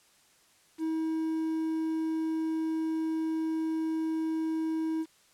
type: tone with quantisation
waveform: triangle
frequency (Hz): 320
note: D#4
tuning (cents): +49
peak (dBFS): -26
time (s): 0.78-5.06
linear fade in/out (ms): 50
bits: 9
effects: white hiss -63 dBFS RMS until 5.33 s + low-pass 10000 Hz 12 dB/octave